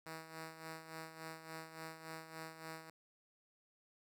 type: tone with tremolo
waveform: 5% pulse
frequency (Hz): 160.8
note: E3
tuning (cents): -43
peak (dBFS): -34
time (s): 0.06-2.9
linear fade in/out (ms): 2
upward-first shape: sine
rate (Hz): 3.5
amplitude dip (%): 65
effects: none